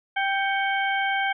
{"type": "harmonic tone with a mistuned harmonic", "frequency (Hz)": 784, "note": "G5", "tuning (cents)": 0, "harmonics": [1, 2, 3, 4], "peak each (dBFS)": [-25, -26, -29, -34], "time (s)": [0.16, 1.33], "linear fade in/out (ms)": 10, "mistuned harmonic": 3, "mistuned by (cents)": -88, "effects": []}